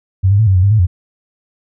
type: tone with pitch steps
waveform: sine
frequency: 95.1 / 100.5 / 110.7 / 95.6 / 90.9 / 99.8 / 109.3 / 89 Hz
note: F#2 / G2 / A2 / G2 / F#2 / G2 / A2 / F2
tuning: +48 / +44 / +11 / -43 / -30 / +32 / -11 / +33 cents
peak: -7 dBFS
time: 0.23-0.87 s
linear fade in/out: 20 ms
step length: 80 ms
effects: none